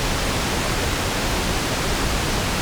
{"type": "low-pass noise", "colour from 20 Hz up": "pink", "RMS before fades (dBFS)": -22, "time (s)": [0, 2.61], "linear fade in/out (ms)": 0, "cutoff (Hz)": 7400, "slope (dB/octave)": 12, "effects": []}